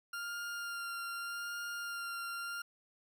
40% pulse tone with vibrato, 1396.9 Hz, F6, in tune, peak -38 dBFS, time 0.13-2.62 s, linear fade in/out 5 ms, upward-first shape sine, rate 0.83 Hz, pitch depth 15 cents each way, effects none

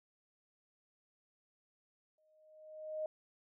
sine tone with exponential growth, 621 Hz, D#5, 3 cents flat, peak -34 dBFS, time 2.18-3.06 s, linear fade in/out 2 ms, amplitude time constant 190 ms, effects none

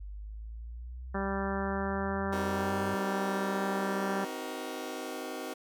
sine exponential sweep, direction up, 49 to 98.1 Hz, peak -39 dBFS, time 0-2.95 s, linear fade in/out 10 ms
harmonic tone, 195.7 Hz, G3, 3 cents flat, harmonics 1 / 2 / 3 / 4 / 5 / 6 / 7 / 8 / 9, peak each -34 / -37 / -39 / -40 / -41 / -42 / -42 / -43 / -44 dBFS, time 1.14-4.25 s, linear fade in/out 10 ms
20% pulse chord, C half-diminished seventh, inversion none, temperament just, 261.6 / 314 / 376.7 / 470.9 Hz, C4 / Eb4 / Gb4 / Bb4, 0 / +16 / +31 / +18 cents, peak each -37 dBFS, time 2.32-5.54 s, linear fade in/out 10 ms
effects none

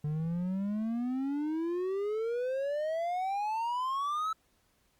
triangle exponential sweep, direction up, 146.83 to 1318.5 Hz, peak -28 dBFS, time 0.04-4.33 s, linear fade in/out 5 ms, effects pink hiss -71 dBFS RMS until 4.99 s + Opus 48 kbps

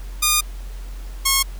5% pulse tone pair in turn, 1219 / 1086 Hz, D#6 / C#6, -36 / -36 cents, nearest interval major second, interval 200 cents, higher first, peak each -3 / -3 dBFS, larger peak neither, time 0.22-0.41 / 1.25-1.43 s, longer first, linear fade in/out 10 ms, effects added 44 Hz sine -29 dBFS peak until 1.59 s + pink hiss -46 dBFS RMS until 1.59 s

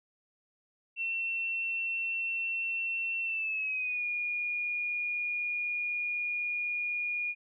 sine tone with pitch glide, 2703 to 2436 Hz, E7 to D#7, +43 to -37 cents, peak -30 dBFS, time 0.96-7.35 s, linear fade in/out 50 ms, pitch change -180 cents, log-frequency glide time 3.23-4.05 s, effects none

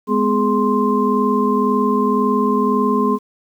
sine tone cluster, 208.9 / 250.8 / 418.8 / 1048 Hz, G#3 / B3 / G#4 / C6, +10 / +27 / +15 / +2 cents, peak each -19 dBFS, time 0.07-3.19 s, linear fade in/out 50 ms, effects 8-bit

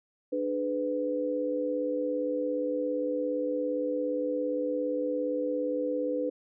sine tone cluster, 297 / 423.6 / 501 Hz, D4 / G#4 / B4, +20 / +34 / +25 cents, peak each -32 / -38 / -29 dBFS, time 0.32-6.3 s, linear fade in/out 10 ms, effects none

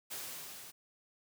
white noise with level ramp, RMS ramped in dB -41 to -51 dBFS, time 0.1-0.72 s, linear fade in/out 20 ms, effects high-pass 100 Hz 12 dB/octave

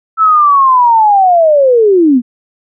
sine linear sweep, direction down, 1326 to 228.9 Hz, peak -4 dBFS, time 0.17-2.22 s, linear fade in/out 50 ms, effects none

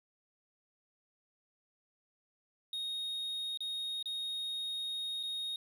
triangle tone with dropouts, 3729 Hz, A#7, in tune, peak -34 dBFS, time 2.73-5.56 s, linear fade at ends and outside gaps 2 ms, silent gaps 3.574-3.605 / 4.027-4.057 / 5.23-5.234 s, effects 12-bit

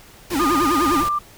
pink noise, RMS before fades -30 dBFS, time 0.3-1.09 s, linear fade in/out 5 ms
square tone with vibrato, 309.4 Hz, D#4, 10 cents flat, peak -19 dBFS, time 0.3-1.05 s, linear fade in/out 50 ms, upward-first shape sine, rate 9.9 Hz, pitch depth 260 cents each way
sine tone with pitch glide, 1221 to 1184.9 Hz, D#6 to D6, -33 to +15 cents, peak -18 dBFS, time 0.39-1.19 s, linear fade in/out 10 ms, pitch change -52 cents, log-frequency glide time 0.88-1.08 s
effects pink hiss -46 dBFS RMS until 1.37 s

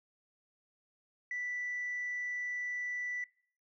sine tone, 1972 Hz, B6, 3 cents flat, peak -34 dBFS, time 1.31-3.24 s, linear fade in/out 2 ms, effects noise-tail reverb RT60 0.5 s tail -21 dB re dry + tanh soft clip ceiling -31 dBFS

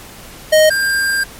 square tone pair in turn, 622.3 / 1595.5 Hz, D#5 / G6, 0 / +30 cents, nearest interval octave + major third, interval 1630 cents, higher second, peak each -7 / -14 dBFS, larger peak first, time 0.52-0.7 / 0.7-1.24 s, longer second, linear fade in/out 10 ms, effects pink hiss -36 dBFS RMS until 1.39 s + MP3 64 kbps

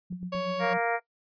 sine tone with tremolo, 180 Hz, F#3, 47 cents flat, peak -30 dBFS, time 0.1-0.78 s, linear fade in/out 10 ms, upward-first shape sine, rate 8.1 Hz, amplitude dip 70%
clicks, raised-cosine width 3 ms, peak -34 dBFS, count 3, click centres 0.126 / 0.23 / 0.35 s
30% pulse tone, 557 Hz, C#5, 8 cents sharp, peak -26 dBFS, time 0.32-0.74 s, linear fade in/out 10 ms
harmonic tone, 233.1 Hz, A#3, in tune, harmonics 2 / 3 / 4 / 5 / 6 / 7 / 8 / 9 / 10, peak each -30 / -29 / -35 / -40 / -34 / -42 / -35 / -44 / -39 dBFS, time 0.59-1 s, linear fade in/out 50 ms
effects noise-tail reverb RT60 0.1 s tail -17 dB re dry + resampled to 11025 Hz

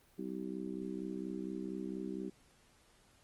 harmonic tone, 64.3 Hz, C2, 30 cents flat, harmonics 3 / 4 / 5 / 6, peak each -43 / -45 / -43 / -45 dBFS, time 0.18-2.3 s, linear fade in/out 10 ms, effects pink hiss -67 dBFS RMS until 3.23 s + Opus 24 kbps

